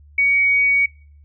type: tone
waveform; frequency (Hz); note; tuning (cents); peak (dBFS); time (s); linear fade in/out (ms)
sine; 2249; C#7; +24; -13; 0.18-0.86; 5
effects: noise-tail reverb RT60 0.5 s tail -24 dB re dry + added 73 Hz sine -44 dBFS peak until 1.24 s